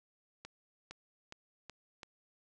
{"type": "accelerating click train", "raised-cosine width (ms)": 0.2, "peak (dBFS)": -29, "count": 5, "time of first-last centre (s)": [0.45, 2.032], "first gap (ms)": 460, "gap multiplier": 0.9, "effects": ["resampled to 24000 Hz"]}